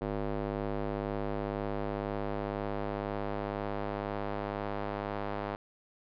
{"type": "tone with band-pass filter sweep", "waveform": "square", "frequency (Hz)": 51, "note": "G#1", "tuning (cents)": -31, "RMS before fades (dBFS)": -35, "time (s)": [0.01, 5.56], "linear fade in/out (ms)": 5, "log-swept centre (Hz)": [480, 790], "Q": 0.95, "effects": ["resampled to 11025 Hz"]}